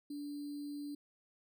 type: tone with sample-and-hold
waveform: sine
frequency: 290 Hz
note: D4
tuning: 22 cents flat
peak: -40 dBFS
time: 0.1-0.95 s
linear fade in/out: 5 ms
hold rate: 4410 Hz
effects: none